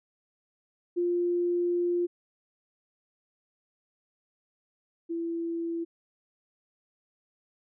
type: tone pair in turn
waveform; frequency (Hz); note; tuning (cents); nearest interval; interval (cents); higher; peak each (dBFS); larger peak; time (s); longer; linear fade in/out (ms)
sine; 350 / 335; F4 / E4; +4 / +28; minor second; 76; first; -24 / -29; first; 0.96-2.07 / 5.09-5.85; first; 20
effects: none

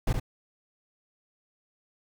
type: noise with echo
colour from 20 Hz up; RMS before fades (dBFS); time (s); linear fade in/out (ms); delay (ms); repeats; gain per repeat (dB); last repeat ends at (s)
brown; -24; 0.07-0.13; 5; 69; 1; -5; 0.199
effects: none

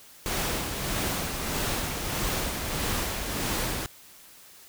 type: noise with tremolo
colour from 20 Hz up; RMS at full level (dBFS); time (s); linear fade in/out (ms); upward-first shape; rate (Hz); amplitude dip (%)
pink; -28; 0.26-3.86; 0; sine; 1.6; 40
effects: white hiss -51 dBFS RMS until 4.68 s

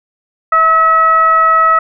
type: tone with frequency modulation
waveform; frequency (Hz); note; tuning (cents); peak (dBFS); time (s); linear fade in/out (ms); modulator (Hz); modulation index
sine; 1291; E6; -37; -6; 0.52-1.79; 5; 641; 0.51
effects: none

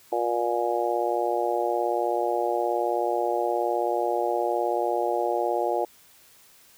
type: harmonic tone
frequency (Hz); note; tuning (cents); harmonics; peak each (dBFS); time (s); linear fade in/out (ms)
118.9; A#2; +35; 3 / 4 / 5 / 6 / 7; -29 / -29 / -29 / -29 / -29; 0.12-5.85; 5
effects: white hiss -55 dBFS RMS until 6.77 s

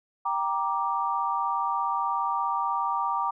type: chord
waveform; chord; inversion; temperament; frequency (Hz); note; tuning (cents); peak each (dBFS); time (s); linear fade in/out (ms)
sine; G minor; none; just; 784 / 940.8 / 1176; G5 / Bb5 / D6; 0 / +16 / +2; -31 / -28 / -28; 0.25-3.31; 10
effects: none

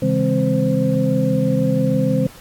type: tone cluster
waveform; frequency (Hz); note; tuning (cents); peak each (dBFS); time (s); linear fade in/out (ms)
sine; 135.3 / 161.6 / 202.7 / 261.3 / 519; C#3 / E3 / G#3 / C4 / C5; -42 / -34 / -42 / -2 / -14; -21; 0.02-2.27; 5
effects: pink hiss -43 dBFS RMS until 2.4 s + AAC 64 kbps

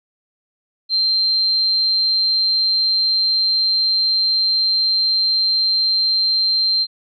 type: tone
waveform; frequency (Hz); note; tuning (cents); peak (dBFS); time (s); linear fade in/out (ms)
sine; 4148; C8; -16; -14; 0.89-6.87; 50
effects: none

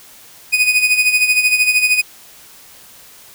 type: tone with tremolo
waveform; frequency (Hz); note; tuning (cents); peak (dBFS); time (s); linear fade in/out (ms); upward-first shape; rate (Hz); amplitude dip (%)
40% pulse; 2489; D#7; 0; -8; 0.52-2.02; 20; sine; 13; 65
effects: white hiss -42 dBFS RMS until 3.34 s

